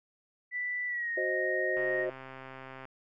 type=tone with pitch glide; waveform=sine; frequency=1975.5 to 1864.6 Hz; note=B6 to A#6; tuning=0 to 0 cents; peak=-31 dBFS; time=0.51-2.07 s; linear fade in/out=50 ms; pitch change=-100 cents; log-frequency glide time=0.87-1.11 s
type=chord; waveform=sine; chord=C diminished; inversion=second; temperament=equal; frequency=370 / 523.3 / 622.3 Hz; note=Gb4 / C5 / Eb5; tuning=0 / 0 / 0 cents; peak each=-34 dBFS; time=1.17-2.1 s; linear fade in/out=5 ms
type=click train; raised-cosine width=0.5 ms; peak=-30 dBFS; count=144; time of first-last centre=1.77-2.853 s; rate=132 Hz
effects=none